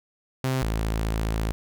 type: tone pair in turn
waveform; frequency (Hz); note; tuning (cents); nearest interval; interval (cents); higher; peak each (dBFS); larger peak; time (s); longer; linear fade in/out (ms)
sawtooth; 130.81 / 54.68; C3 / A1; 0 / -10; octave + minor third; 1510; first; -19 / -20; first; 0.44-0.62 / 0.62-1.52; second; 0
effects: none